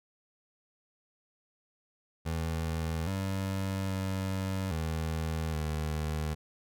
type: tone with pitch steps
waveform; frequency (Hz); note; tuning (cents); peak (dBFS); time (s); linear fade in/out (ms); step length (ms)
25% pulse; 81.2 / 96.4 / 95.5 / 80 / 77; E2 / G2 / G2 / D#2 / D#2; -26 / -28 / -45 / +49 / -17; -27; 2.25-6.35; 20; 820
effects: none